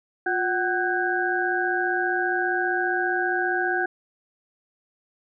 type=tone cluster; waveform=sine; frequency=355.9 / 750 / 1504 / 1619 Hz; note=F4 / F#5 / F#6 / G#6; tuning=+33 / +23 / +28 / -45 cents; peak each=-27 dBFS; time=0.26-3.86 s; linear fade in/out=5 ms; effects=none